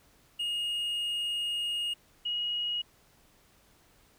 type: tone pair in turn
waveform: triangle / sine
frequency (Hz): 2859 / 2892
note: F7 / F#7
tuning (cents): +40 / -40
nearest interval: unison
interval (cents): 20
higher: second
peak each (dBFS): -28 / -29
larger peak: first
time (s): 0.39-1.94 / 2.25-2.82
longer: first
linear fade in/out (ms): 10
effects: pink hiss -63 dBFS RMS until 4.18 s